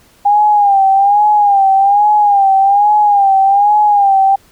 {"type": "tone with vibrato", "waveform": "sine", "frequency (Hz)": 807, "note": "G#5", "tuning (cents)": -50, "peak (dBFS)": -6, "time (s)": [0.25, 4.36], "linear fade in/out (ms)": 10, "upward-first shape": "sine", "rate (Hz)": 1.2, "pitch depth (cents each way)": 74, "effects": ["pink hiss -48 dBFS RMS until 4.51 s"]}